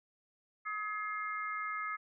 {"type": "harmonic tone", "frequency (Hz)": 422.8, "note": "G#4", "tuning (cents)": 31, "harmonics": [3, 4, 5], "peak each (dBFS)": [-37, -44, -41], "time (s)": [0.65, 1.97], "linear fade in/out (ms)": 20, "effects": []}